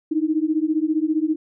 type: beating tone pair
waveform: sine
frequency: 305.2 / 320.2 Hz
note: D#4 / D#4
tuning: -33 / +50 cents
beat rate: 15 Hz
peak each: -21 dBFS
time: 0.11-1.36 s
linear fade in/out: 10 ms
effects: none